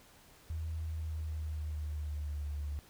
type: tone with pitch glide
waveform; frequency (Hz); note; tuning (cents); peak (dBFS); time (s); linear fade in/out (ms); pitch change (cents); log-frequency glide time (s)
sine; 80.1 to 73.03; E2 to D2; -49 to -9; -35; 0.5-2.79; 0; -160; 0.85-2.48
effects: pink hiss -60 dBFS RMS until 2.89 s